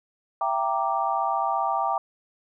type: chord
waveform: sine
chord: E half-diminished seventh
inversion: none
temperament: equal with one note detuned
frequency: 669.2 / 784 / 932.3 / 1174.7 Hz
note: E5 / G5 / Bb5 / D6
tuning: +26 / 0 / 0 / 0 cents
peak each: -30 / -26 / -28 / -28 dBFS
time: 0.41-1.98 s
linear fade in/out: 2 ms
effects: none